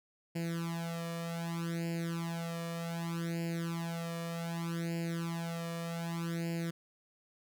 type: tone with flanger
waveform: sawtooth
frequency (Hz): 167.7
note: E3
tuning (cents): +30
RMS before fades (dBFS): -37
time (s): 0.35-6.71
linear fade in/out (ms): 10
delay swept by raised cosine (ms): 0.41 to 1.71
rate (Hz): 0.65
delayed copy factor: +1
effects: none